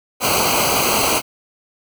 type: noise with comb filter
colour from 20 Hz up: pink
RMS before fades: -17 dBFS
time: 0.2-1.22 s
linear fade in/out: 50 ms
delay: 0.56 ms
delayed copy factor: -0.9
effects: none